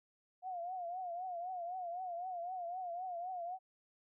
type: tone with vibrato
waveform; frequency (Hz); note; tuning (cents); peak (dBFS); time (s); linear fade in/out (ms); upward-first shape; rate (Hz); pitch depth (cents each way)
sine; 715; F5; +41; -39; 0.42-3.59; 50; triangle; 3.9; 110
effects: none